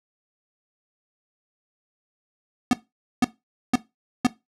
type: tone bursts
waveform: square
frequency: 246.9 Hz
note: B3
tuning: in tune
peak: -15 dBFS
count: 4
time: 2.71-4.268 s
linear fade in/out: 2 ms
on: 22 ms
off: 490 ms
effects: noise-tail reverb RT60 0.2 s tail -17 dB re dry + low-pass 9000 Hz 12 dB/octave